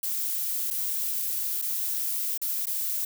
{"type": "noise with dropouts", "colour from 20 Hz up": "violet", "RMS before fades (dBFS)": -29, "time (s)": [0.03, 3.05], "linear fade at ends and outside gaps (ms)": 5, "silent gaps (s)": [[0.704, 0.708], [1.617, 1.622], [2.377, 2.416], [2.657, 2.668]], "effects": []}